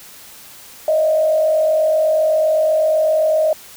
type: tone with frequency modulation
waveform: sine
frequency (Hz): 626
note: D#5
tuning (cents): +10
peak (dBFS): -12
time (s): 0.88-3.53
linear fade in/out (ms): 2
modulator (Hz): 47.9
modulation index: 0.55
effects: white hiss -40 dBFS RMS until 3.76 s